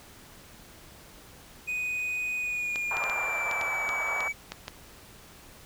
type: tone with pitch glide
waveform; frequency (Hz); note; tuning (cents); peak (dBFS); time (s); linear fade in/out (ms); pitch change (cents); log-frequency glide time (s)
triangle; 2489 to 2282; D#7 to C#7; 0 to +50; -27; 1.67-4.33; 20; -150; 2.37-3.86
type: clicks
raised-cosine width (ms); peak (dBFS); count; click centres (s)
0.2; -17; 10; 2.759 / 2.969 / 3.039 / 3.098 / 3.513 / 3.613 / 3.891 / 4.206 / 4.52 / 4.681
type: band-pass noise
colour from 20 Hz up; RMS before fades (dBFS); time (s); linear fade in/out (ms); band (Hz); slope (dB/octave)
white; -35; 2.91-4.28; 0; 600 to 1400; 24
effects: pink hiss -51 dBFS RMS until 5.65 s